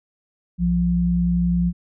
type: tone pair together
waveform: sine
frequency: 61.82 / 174.61 Hz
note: B1 / F3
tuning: +2 / 0 cents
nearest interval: octave + tritone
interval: 1798 cents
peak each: -24 / -17 dBFS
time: 0.58-1.73 s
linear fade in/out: 50 ms
effects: none

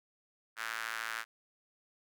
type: tone with high-pass filter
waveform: square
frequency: 56.6 Hz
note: A1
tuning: 50 cents sharp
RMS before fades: -39 dBFS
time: 0.56-1.25 s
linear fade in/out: 50 ms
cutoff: 1500 Hz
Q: 3
effects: none

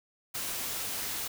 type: noise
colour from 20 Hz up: white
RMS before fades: -35 dBFS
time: 0.34-1.28 s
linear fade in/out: 10 ms
effects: none

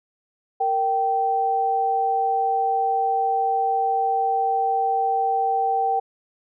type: tone pair together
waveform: sine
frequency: 463.1 / 777 Hz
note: A#4 / G5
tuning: -11 / -16 cents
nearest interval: major sixth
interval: 895 cents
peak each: -27 / -19 dBFS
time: 0.6-6 s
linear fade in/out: 10 ms
effects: none

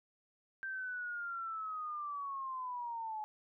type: linear sweep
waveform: sine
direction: down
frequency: 1573 to 846 Hz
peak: -38 dBFS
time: 0.63-3.24 s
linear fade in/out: 0 ms
effects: none

